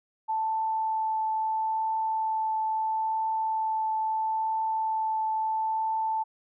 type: tone with vibrato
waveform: sine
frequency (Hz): 880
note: A5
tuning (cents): 0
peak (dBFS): -25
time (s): 0.28-6.24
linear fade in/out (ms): 20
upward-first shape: triangle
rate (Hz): 0.75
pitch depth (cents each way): 8
effects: none